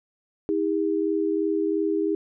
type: tone pair together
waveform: sine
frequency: 320 / 402.9 Hz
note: D#4 / G4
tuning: +49 / +48 cents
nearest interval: major third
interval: 399 cents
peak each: -24 dBFS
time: 0.49-2.15 s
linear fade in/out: 0 ms
effects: none

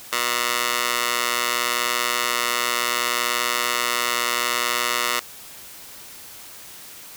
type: tone with high-pass filter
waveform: 15% pulse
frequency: 120.7 Hz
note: B2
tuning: 39 cents flat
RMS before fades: -23 dBFS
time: 0.12-5.2 s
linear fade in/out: 10 ms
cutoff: 1200 Hz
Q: 0.72
effects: white hiss -41 dBFS RMS until 7.16 s

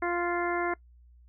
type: harmonic tone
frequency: 348.5 Hz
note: F4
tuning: 4 cents flat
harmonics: 1 / 2 / 3 / 4 / 5 / 6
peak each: -30 / -33 / -35 / -36 / -37 / -38 dBFS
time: 0.02-0.74 s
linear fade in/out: 5 ms
effects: noise-tail reverb RT60 0.1 s tail -22 dB re dry + added 60 Hz sine -53 dBFS peak until 1.28 s

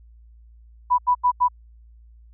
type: tone bursts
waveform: sine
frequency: 987.8 Hz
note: B5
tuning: in tune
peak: -14 dBFS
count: 4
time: 0.9-1.485 s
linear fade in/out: 20 ms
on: 84 ms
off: 83 ms
effects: added 57 Hz sine -46 dBFS peak until 2.33 s

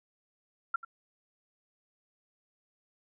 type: tone with echo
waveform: sine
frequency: 1366 Hz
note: F6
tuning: 39 cents flat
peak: -25 dBFS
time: 0.74-0.76 s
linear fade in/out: 5 ms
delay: 89 ms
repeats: 1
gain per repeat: -15 dB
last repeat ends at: 0.849 s
effects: none

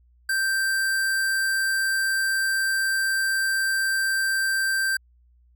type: tone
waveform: square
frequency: 1568 Hz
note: G6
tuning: in tune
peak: -22 dBFS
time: 0.29-4.97 s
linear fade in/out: 5 ms
effects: added 60 Hz sine -55 dBFS peak until 5.55 s

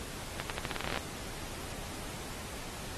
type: accelerating click train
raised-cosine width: 0.3 ms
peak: -17 dBFS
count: 14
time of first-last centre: 0.4-0.974 s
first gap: 98 ms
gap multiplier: 0.85
effects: pink hiss -43 dBFS RMS until 2.97 s + AAC 32 kbps

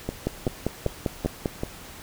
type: two click trains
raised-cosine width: 2 ms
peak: -13 / -10 dBFS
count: 5 / 7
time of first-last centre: 0.09-1.634 / 0.27-1.458 s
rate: 2.59 / 5.05 Hz
effects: pink hiss -43 dBFS RMS until 2.02 s

